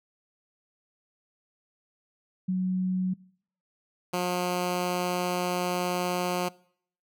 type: tone pair in turn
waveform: sine / 10% pulse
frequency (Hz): 185 / 179.01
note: F#3 / F3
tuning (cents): 0 / +43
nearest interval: minor second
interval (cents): 57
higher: first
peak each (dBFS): -24 / -18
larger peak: second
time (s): 2.48-3.14 / 4.13-6.49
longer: second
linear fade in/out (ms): 10
effects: noise-tail reverb RT60 0.6 s tail -23 dB re dry